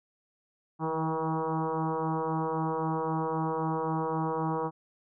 sine tone with frequency modulation, 318.1 Hz, D#4, 38 cents sharp, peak -27 dBFS, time 0.79-4.71 s, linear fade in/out 50 ms, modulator 160 Hz, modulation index 5.1, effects none

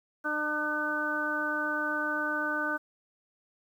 harmonic tone, 301.3 Hz, D4, 44 cents sharp, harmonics 1 / 2 / 3 / 4 / 5, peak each -36 / -37 / -39 / -36 / -30 dBFS, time 0.24-2.78 s, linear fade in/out 20 ms, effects 10-bit

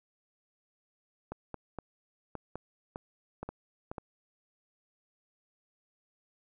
clicks, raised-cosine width 1 ms, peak -24 dBFS, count 10, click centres 1.32 / 1.543 / 1.787 / 2.353 / 2.556 / 2.959 / 3.43 / 3.49 / 3.915 / 3.982 s, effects none

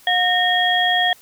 sine tone cluster, 720 / 1839 / 3287 Hz, F#5 / A#6 / G#7, -47 / -24 / -19 cents, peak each -19 dBFS, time 0.07-1.13 s, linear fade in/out 2 ms, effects white hiss -49 dBFS RMS until 1.21 s

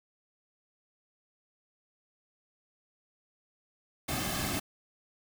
pink noise with comb filter, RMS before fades -33 dBFS, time 4.08-4.6 s, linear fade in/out 10 ms, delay 2.1 ms, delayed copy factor -0.75, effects none

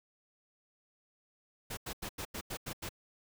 pink noise bursts, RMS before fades -40 dBFS, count 8, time 1.7-2.892 s, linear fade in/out 10 ms, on 72 ms, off 88 ms, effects none

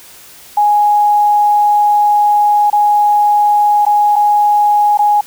sine tone with dropouts, 830.6 Hz, G#5, in tune, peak -7 dBFS, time 0.57-5.21 s, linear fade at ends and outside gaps 5 ms, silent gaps 2.701-2.728 / 3.852-3.864 / 4.158-4.162 / 4.974-4.99 s, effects white hiss -38 dBFS RMS until 5.26 s

